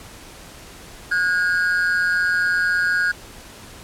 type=tone pair together; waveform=triangle; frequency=1451 / 1627 Hz; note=F#6 / G#6; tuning=-34 / -36 cents; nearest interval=major second; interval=198 cents; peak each=-18 dBFS; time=1.11-3.12 s; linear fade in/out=10 ms; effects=pink hiss -41 dBFS RMS until 3.83 s + low-pass 12000 Hz 12 dB/octave